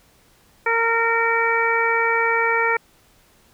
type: harmonic tone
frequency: 459.5 Hz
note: A#4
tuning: 25 cents flat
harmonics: 1 / 2 / 3 / 4 / 5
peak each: -23 / -23 / -23 / -23 / -23 dBFS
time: 0.66-2.77 s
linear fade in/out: 5 ms
effects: pink hiss -56 dBFS RMS until 3.53 s